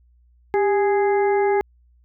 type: harmonic tone with a mistuned harmonic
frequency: 415.3 Hz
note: G#4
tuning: in tune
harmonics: 1 / 2 / 3 / 4 / 5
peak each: -17 / -22 / -38 / -33 / -32 dBFS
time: 0.54-1.61 s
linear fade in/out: 0 ms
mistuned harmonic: 1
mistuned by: -73 cents
effects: added 60 Hz sine -53 dBFS peak until 2.04 s